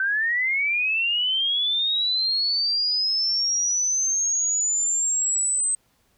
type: linear sweep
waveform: sine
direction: up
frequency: 1525 to 8250 Hz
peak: -20 dBFS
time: 0-5.75 s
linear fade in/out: 2 ms
effects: pink hiss -65 dBFS RMS until 6.17 s